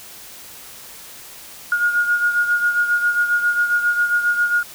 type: beating tone pair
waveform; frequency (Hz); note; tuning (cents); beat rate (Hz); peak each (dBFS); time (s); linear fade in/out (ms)
sine; 1430 / 1437.4; F6 / F6; +41 / +49; 7.4; -16 / -23; 1.72-4.63; 2
effects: white hiss -39 dBFS RMS until 4.74 s